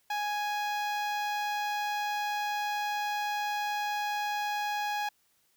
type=tone with notch filter; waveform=sawtooth; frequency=830.6 Hz; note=G#5; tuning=in tune; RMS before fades=-32 dBFS; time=0.1-5.09 s; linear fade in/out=5 ms; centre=9600 Hz; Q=0.57; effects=white hiss -70 dBFS RMS until 5.56 s